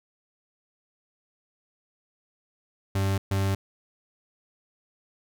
40% pulse tone bursts at uneven times, 97.4 Hz, G2, 11 cents flat, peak -22 dBFS, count 2, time 2.95-3.18 / 3.31-3.55 s, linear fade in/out 5 ms, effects none

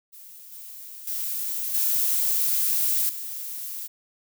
violet noise with level steps, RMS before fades -45 / -41 / -29 / -23 / -34 dBFS, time 0.12-3.88 s, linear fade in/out 20 ms, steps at 0.52 / 1.07 / 1.74 / 3.09 s, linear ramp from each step 5 ms, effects none

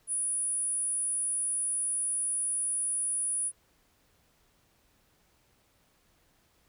sine tone, 9790 Hz, D#9, 29 cents flat, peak -28 dBFS, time 0.07-3.52 s, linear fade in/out 50 ms, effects pink hiss -68 dBFS RMS until 6.68 s

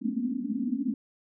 pink band-pass noise, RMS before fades -30 dBFS, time 0.01-0.94 s, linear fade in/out 2 ms, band 210 to 280 Hz, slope 96 dB/octave, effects none

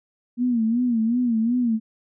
sine tone with vibrato, 234.9 Hz, A#3, 13 cents sharp, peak -18 dBFS, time 0.37-1.8 s, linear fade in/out 50 ms, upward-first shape sine, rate 2.7 Hz, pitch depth 110 cents each way, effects none

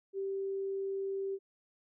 sine tone, 390 Hz, G4, 9 cents flat, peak -33 dBFS, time 0.13-1.39 s, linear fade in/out 50 ms, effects none

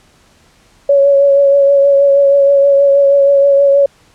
sine tone with vibrato, 559 Hz, C#5, 14 cents sharp, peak -5 dBFS, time 0.89-3.86 s, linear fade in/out 5 ms, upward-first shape triangle, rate 6.3 Hz, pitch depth 24 cents each way, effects pink hiss -49 dBFS RMS until 4.14 s + low-pass 9000 Hz 12 dB/octave

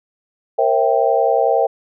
sine chord, C dominant seventh, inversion third, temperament equal with one note detuned, 466.2 / 537 / 659.3 / 784 Hz, Bb4 / C5 / E5 / G5, 0 / +45 / 0 / 0 cents, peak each -18 dBFS, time 0.58-1.67 s, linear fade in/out 10 ms, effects none

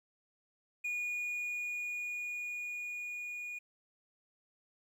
triangle tone with level ramp, 2447 Hz, D#7, 29 cents flat, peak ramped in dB -32 to -38 dBFS, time 0.84-3.59 s, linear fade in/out 10 ms, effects 12-bit

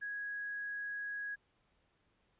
sine tone, 1659 Hz, G#6, 2 cents flat, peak -38 dBFS, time 0.01-1.36 s, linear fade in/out 20 ms, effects pink hiss -75 dBFS RMS until 2.39 s + resampled to 8000 Hz

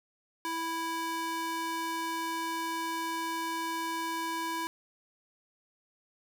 square tone with high-pass filter, 329.3 Hz, E4, 2 cents flat, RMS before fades -34 dBFS, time 0.45-4.67 s, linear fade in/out 0 ms, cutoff 670 Hz, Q 2.7, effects none

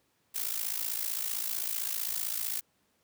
blue noise with amplitude modulation, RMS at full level -30 dBFS, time 0.34-2.61 s, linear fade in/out 20 ms, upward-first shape sine, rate 55.6 Hz, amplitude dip 80%, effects pink hiss -72 dBFS RMS until 3.03 s + high-pass 100 Hz 12 dB/octave

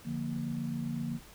sine chord, Bb major, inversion first, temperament equal, 146.83 / 174.61 / 233.1 Hz, D3 / F3 / Bb3, 0 / 0 / 0 cents, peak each -37 / -39 / -35 dBFS, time 0.04-1.2 s, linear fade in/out 50 ms, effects added 60 Hz sine -59 dBFS peak until 1.34 s + pink hiss -54 dBFS RMS until 1.34 s

